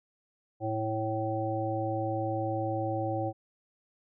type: harmonic tone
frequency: 110 Hz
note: A2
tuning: in tune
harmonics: 1 / 3 / 5 / 7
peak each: -34 / -34 / -34 / -34 dBFS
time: 0.6-3.33 s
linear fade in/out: 50 ms
effects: none